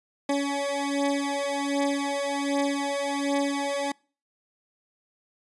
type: beating tone pair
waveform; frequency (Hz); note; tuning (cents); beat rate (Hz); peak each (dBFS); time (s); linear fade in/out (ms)
20% pulse; 280.7 / 282; C#4 / C#4; +22 / +30; 1.3; -23; 0.29-3.92; 5
effects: noise-tail reverb RT60 0.4 s tail -26 dB re dry + resampled to 24000 Hz